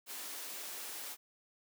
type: high-pass noise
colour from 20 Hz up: white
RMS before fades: -44 dBFS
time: 0.06-1.17 s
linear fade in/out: 50 ms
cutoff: 260 Hz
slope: 24 dB/octave
effects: none